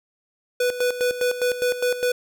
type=tone with tremolo; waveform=square; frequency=493.9 Hz; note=B4; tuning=in tune; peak=-19 dBFS; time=0.6-2.12 s; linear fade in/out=5 ms; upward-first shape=square; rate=4.9 Hz; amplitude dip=70%; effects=none